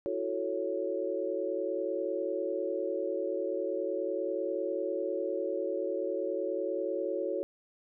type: chord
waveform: sine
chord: F# minor seventh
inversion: third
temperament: equal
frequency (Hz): 329.6 / 370 / 440 / 554.4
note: E4 / F#4 / A4 / C#5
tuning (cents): 0 / 0 / 0 / 0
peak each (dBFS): -38 / -35 / -36 / -34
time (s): 0.06-7.43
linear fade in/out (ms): 0
effects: none